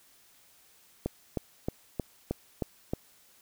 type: click train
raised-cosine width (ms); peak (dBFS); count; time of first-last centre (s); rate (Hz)
2; -16; 7; 1.06-2.935; 3.2
effects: white hiss -61 dBFS RMS until 3.41 s